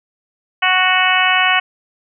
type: harmonic tone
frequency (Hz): 370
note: F#4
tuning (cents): 0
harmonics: 2 / 3 / 4 / 5 / 6 / 7 / 8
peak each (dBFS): -19 / -19 / -19 / -19 / -19 / -19 / -19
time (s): 0.62-1.6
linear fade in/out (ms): 10
effects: none